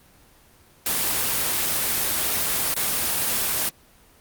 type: noise with dropouts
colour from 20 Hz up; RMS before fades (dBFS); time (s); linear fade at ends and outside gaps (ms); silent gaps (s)
white; -23; 0.86-3.69; 1; 2.74-2.764
effects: pink hiss -54 dBFS RMS until 4.2 s + Opus 24 kbps